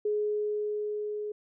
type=tone with level ramp; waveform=sine; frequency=419.9 Hz; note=G#4; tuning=19 cents sharp; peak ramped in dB=-25 to -32 dBFS; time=0.05-1.32 s; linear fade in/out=5 ms; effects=none